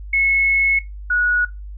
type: tone pair in turn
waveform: sine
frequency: 2188 / 1460.3 Hz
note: C#7 / F#6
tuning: -23 / -23 cents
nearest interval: perfect fifth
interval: 700 cents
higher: first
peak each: -14 / -15 dBFS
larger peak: first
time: 0.13-0.79 / 1.1-1.45 s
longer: first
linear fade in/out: 5 ms
effects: noise-tail reverb RT60 0.2 s tail -18 dB re dry + added 50 Hz sine -30 dBFS peak until 1.77 s